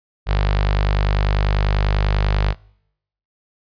sawtooth tone with notch filter, 50.1 Hz, G1, 38 cents sharp, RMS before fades -17 dBFS, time 0.26-2.55 s, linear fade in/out 50 ms, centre 270 Hz, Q 0.71, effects noise-tail reverb RT60 0.8 s tail -26 dB re dry + resampled to 11025 Hz

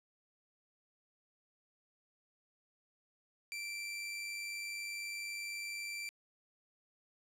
sawtooth tone with amplitude modulation, 2346 Hz, D7, 2 cents flat, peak -35 dBFS, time 3.52-6.09 s, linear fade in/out 0 ms, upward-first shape sine, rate 100 Hz, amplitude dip 30%, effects low-pass 11000 Hz 12 dB/octave + 11-bit

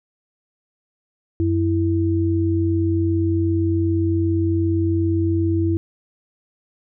sine tone pair together, 92.6 / 330 Hz, F#2 / E4, +2 / +2 cents, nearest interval octave + minor seventh, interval 2200 cents, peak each -19 dBFS, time 1.4-5.77 s, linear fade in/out 0 ms, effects none

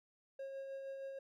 triangle tone with tremolo, 542 Hz, C#5, 39 cents flat, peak -40 dBFS, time 0.39-1.19 s, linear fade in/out 5 ms, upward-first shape sine, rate 6.4 Hz, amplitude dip 30%, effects none

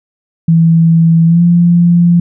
sine tone with pitch glide, 164.81 to 172.7 Hz, E3 to F3, 0 to -19 cents, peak -4 dBFS, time 0.48-2.2 s, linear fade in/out 5 ms, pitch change +81 cents, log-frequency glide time 1.26-1.42 s, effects none

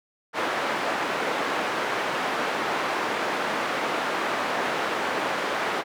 white band-pass noise, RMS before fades -27 dBFS, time 0.33-5.84 s, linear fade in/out 50 ms, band 290 to 1500 Hz, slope 12 dB/octave, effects none

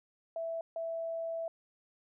sine tone bursts at uneven times, 660 Hz, E5, 2 cents sharp, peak -34 dBFS, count 2, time 0.36-0.61 / 0.76-1.48 s, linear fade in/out 2 ms, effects none

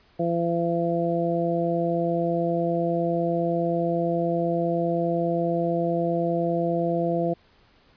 harmonic tone, 169.7 Hz, F3, 49 cents flat, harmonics 1 / 2 / 3 / 4, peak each -27 / -27 / -27 / -27 dBFS, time 0.19-7.34 s, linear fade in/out 10 ms, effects pink hiss -59 dBFS RMS until 7.96 s + resampled to 11025 Hz

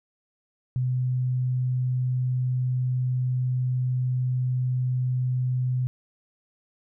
sine tone, 126.7 Hz, B2, 45 cents sharp, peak -22 dBFS, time 0.76-5.87 s, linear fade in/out 0 ms, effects none

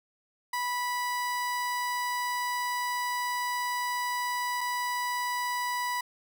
30% pulse tone pair in turn, 983 / 983 Hz, B5 / B5, -8 / -8 cents, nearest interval unison, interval 0 cents, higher neither, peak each -26 dBFS, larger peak neither, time 0.53-4.61 / 4.61-6.01 s, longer first, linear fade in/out 5 ms, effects none

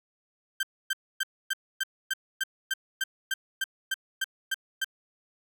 30% pulse tone bursts, 1568 Hz, G6, in tune, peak -23 dBFS, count 15, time 0.6-4.845 s, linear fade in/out 5 ms, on 31 ms, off 270 ms, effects none

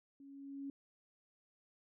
sine tone with level ramp, 277.2 Hz, C#4, in tune, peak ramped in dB -54 to -40 dBFS, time 0.2-0.7 s, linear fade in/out 2 ms, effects none

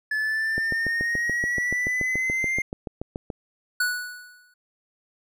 triangle exponential sweep, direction up, 1722 to 2114 Hz, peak -21 dBFS, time 0.11-2.62 s, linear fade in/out 5 ms
click train, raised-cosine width 2 ms, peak -17 dBFS, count 20, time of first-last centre 0.58-3.302 s, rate 6.98 Hz
square tone with exponential decay, 1474 Hz, F#6, 7 cents flat, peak -20 dBFS, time 3.8-4.54 s, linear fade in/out 5 ms, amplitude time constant 160 ms
effects none

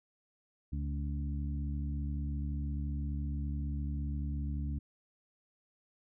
harmonic tone with a mistuned harmonic, 71.7 Hz, D2, 41 cents flat, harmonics 1 / 2 / 3 / 4, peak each -34 / -40 / -44 / -46 dBFS, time 0.72-4.79 s, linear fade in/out 10 ms, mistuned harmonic 3, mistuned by +23 cents, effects none

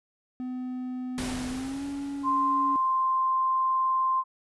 triangle tone with pitch glide, 252.9 to 280.6 Hz, B3 to C#4, +41 to +21 cents, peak -29 dBFS, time 0.4-2.76 s, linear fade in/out 0 ms, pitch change +180 cents, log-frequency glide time 1.49-1.84 s
pink noise with exponential decay, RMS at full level -33 dBFS, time 1.18-3.3 s, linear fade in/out 0 ms, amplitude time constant 460 ms
sine tone, 1046.5 Hz, C6, in tune, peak -22 dBFS, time 2.23-4.24 s, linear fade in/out 50 ms
effects resampled to 24000 Hz

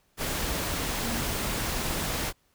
sine tone in noise, 233.1 Hz, A#3, in tune, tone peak -33 dBFS, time 1.01-1.25 s, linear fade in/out 50 ms, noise pink, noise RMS -30 dBFS, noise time 0.17-2.33 s, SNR -6 dB, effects pink hiss -68 dBFS RMS until 2.54 s

